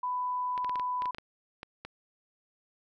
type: tone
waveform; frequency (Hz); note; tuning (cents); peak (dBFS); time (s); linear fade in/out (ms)
sine; 996; B5; +14; -29; 0.03-1.11; 5
type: clicks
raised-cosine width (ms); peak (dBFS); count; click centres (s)
0.3; -24; 11; 0.578 / 0.646 / 0.695 / 0.757 / 0.797 / 1.021 / 1.057 / 1.147 / 1.184 / 1.631 / 1.85
effects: none